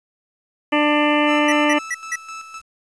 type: harmonic tone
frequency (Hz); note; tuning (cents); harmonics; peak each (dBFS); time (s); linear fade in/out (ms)
296.8; D4; +18; 1 / 2 / 3 / 4 / 6 / 7 / 8 / 9 / 10; -18 / -21 / -23 / -24 / -26 / -26 / -27 / -28 / -28; 0.72-1.79; 10
type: tone with tremolo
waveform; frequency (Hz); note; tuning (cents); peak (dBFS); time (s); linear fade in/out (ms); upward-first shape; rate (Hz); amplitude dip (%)
30% pulse; 1312; E6; -9; -28; 1.26-2.62; 50; square; 3.9; 55
type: tone bursts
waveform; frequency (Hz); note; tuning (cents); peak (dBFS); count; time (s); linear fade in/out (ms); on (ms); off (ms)
square; 1949; B6; -23; -21; 4; 1.48-2.158; 5; 42; 170
effects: resampled to 22050 Hz + 8-bit